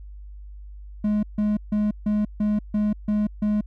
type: tone bursts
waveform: triangle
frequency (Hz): 210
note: G#3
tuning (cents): +19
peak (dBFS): -17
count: 8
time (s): 1.04-3.61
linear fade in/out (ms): 5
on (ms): 190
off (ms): 150
effects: added 50 Hz sine -37 dBFS peak until 3.66 s